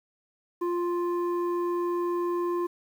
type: tone with low-pass filter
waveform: square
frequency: 349.2 Hz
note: F4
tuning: in tune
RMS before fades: -28 dBFS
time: 0.61-2.67 s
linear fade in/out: 10 ms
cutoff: 840 Hz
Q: 4.2
effects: 9-bit